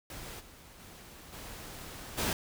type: noise with level steps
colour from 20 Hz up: pink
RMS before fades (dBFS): -44 / -54 / -51 / -45 / -31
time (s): 0.1-2.33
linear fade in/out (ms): 2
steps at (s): 0.39 / 0.79 / 1.32 / 2.17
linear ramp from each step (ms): 20
effects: none